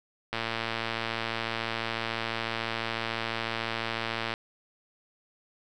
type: click train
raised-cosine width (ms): 0.3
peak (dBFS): -14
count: 458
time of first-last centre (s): 0.33-4.339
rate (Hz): 114
effects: none